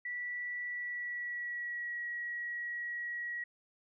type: tone with pitch glide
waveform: sine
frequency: 1956 to 1913.5 Hz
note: B6 to A#6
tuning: -17 to +45 cents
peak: -36 dBFS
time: 0.05-3.44 s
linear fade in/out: 5 ms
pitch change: -38 cents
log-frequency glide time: 0.66-2.03 s
effects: none